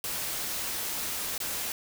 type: noise with dropouts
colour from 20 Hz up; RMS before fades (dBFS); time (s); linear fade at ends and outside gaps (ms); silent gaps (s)
white; -33; 0.04-1.72; 1; 1.379-1.402
effects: none